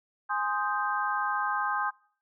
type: chord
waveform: sine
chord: Ab major seventh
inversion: none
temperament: equal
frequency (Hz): 830.6 / 1046.5 / 1244.5 / 1568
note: Ab5 / C6 / Eb6 / G6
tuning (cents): 0 / 0 / 0 / 0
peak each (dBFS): -32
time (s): 0.29-1.91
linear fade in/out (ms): 20
effects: noise-tail reverb RT60 0.5 s tail -24 dB re dry